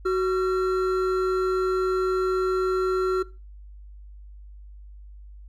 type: tone pair together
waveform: triangle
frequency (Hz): 372.8 / 1361.9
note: F#4 / F6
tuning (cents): +13 / -44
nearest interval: octave + minor seventh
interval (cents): 2243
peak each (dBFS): -19 / -26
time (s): 0.05-3.23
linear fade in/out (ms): 10
effects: noise-tail reverb RT60 0.3 s tail -20 dB re dry + added 50 Hz sine -41 dBFS peak until 5.48 s